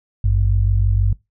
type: tone pair together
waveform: sine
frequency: 51.69 / 98 Hz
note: G#1 / G2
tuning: -7 / 0 cents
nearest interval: major seventh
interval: 1107 cents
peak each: -15 / -16 dBFS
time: 0.24-1.13 s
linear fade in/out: 5 ms
effects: noise-tail reverb RT60 0.2 s tail -22 dB re dry